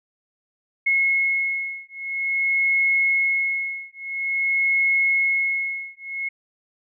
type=beating tone pair; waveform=sine; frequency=2173 / 2173.49 Hz; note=C#7 / C#7; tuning=-35 / -35 cents; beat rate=0.49 Hz; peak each=-22 dBFS; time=0.86-6.29 s; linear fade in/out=10 ms; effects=none